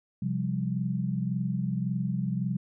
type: chord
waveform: sine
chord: C suspended fourth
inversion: none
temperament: just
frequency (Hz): 130.81 / 174.42 / 196.22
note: C3 / F3 / G3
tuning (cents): 0 / -2 / +2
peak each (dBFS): -31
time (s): 0.22-2.57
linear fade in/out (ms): 5
effects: none